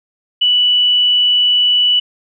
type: tone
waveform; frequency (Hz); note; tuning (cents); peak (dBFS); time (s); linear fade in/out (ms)
sine; 2960; F#7; 0; -9; 0.41-2; 10
effects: none